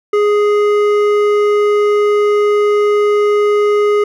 sine tone with hard clipping, 415.3 Hz, G#4, in tune, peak -11 dBFS, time 0.13-4.04 s, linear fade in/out 5 ms, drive 10 dB, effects none

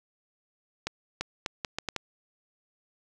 accelerating click train, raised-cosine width 0.2 ms, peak -13 dBFS, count 7, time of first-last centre 0.87-1.963 s, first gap 340 ms, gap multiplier 0.74, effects none

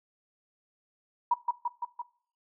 sine tone with echo, 960 Hz, B5, 49 cents flat, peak -20 dBFS, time 1.31-1.34 s, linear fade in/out 5 ms, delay 170 ms, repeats 4, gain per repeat -3 dB, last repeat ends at 2.02 s, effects noise-tail reverb RT60 0.5 s tail -20 dB re dry

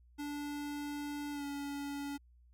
square tone with pitch glide, 290.9 to 283.8 Hz, D4 to C#4, -16 to +41 cents, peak -39 dBFS, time 0.18-2.18 s, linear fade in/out 20 ms, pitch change -43 cents, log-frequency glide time 1.32-1.44 s, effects added 60 Hz sine -60 dBFS peak until 2.53 s

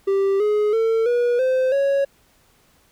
triangle tone with pitch steps, 392 / 420.1 / 450.3 / 482.6 / 517.2 / 554.4 Hz, G4 / G#4 / A4 / B4 / C5 / C#5, 0 / +20 / +40 / -40 / -20 / 0 cents, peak -14 dBFS, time 0.07-2.05 s, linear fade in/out 10 ms, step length 330 ms, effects pink hiss -58 dBFS RMS until 2.91 s

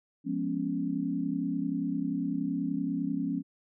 sine chord, C# dominant seventh, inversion first, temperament equal, 174.61 / 207.7 / 246.9 / 277.2 Hz, E#3 / G#3 / B3 / C#4, 0 / 0 / 0 / 0 cents, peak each -35 / -36 / -35 / -31 dBFS, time 0.24-3.43 s, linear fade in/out 50 ms, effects none

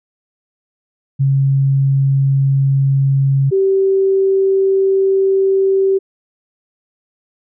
sine tone pair in turn, 136.7 / 386.6 Hz, C#3 / G4, -24 / -24 cents, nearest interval octave + tritone, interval 1800 cents, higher second, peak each -10 / -10 dBFS, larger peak neither, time 1.19-3.51 / 3.51-5.99 s, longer second, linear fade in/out 20 ms, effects none

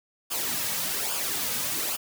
white noise with flanger, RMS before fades -29 dBFS, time 0.3-1.97 s, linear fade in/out 20 ms, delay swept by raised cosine 0.5 to 2.9 ms, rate 1.2 Hz, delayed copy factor -0.6, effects none

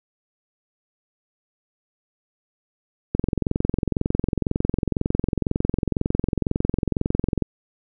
click train, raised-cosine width 3 ms, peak -7 dBFS, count 95, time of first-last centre 3.15-7.423 s, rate 22 Hz, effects none

